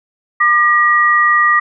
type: tone pair together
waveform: sine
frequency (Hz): 1200 / 1907.5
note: D6 / A#6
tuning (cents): +37 / +39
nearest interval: minor sixth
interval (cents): 802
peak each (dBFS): -11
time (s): 0.4-1.6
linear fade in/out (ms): 10
effects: none